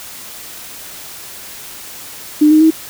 sine tone with pitch steps, 301.3 / 309.9 / 318.8 Hz, D4 / D#4 / D#4, +44 / -7 / +42 cents, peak -5 dBFS, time 2.41-2.707 s, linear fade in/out 10 ms, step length 99 ms, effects white hiss -32 dBFS RMS until 2.89 s

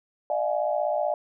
sine tone cluster, 599 / 655 / 715 / 840 Hz, D5 / E5 / F5 / G#5, +34 / -11 / +41 / +19 cents, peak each -26 / -30 / -29 / -31 dBFS, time 0.3-1.14 s, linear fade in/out 2 ms, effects none

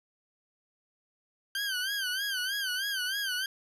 20% pulse tone with vibrato, 1558 Hz, G6, 11 cents flat, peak -25 dBFS, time 1.55-3.46 s, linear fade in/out 2 ms, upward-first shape sine, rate 3.2 Hz, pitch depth 110 cents each way, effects resampled to 32000 Hz + 11-bit

